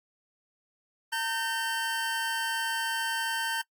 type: tone pair together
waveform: 25% pulse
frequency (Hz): 909.4 / 1550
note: A#5 / G6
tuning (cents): -43 / -20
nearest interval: major sixth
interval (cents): 923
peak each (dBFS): -28 / -27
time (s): 1.12-3.62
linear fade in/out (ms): 10
effects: noise-tail reverb RT60 0.1 s tail -24 dB re dry + AAC 64 kbps